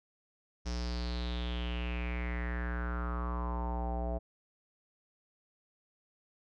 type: tone with low-pass filter sweep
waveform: square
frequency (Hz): 60.1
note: B1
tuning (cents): -46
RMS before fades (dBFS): -35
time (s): 0.65-4.19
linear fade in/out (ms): 20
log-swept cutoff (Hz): 5600 to 660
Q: 6
effects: none